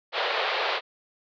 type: band-pass noise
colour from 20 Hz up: pink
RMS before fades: -27 dBFS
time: 0.12-0.81 s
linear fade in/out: 50 ms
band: 440 to 4300 Hz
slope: 48 dB/octave
effects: none